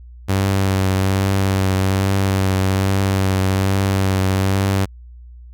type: tone with vibrato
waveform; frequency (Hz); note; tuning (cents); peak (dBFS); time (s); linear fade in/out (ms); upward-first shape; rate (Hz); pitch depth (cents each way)
sawtooth; 96.2; G2; -32; -11; 0.28-4.86; 20; triangle; 1.2; 28
effects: added 60 Hz sine -36 dBFS peak until 5.53 s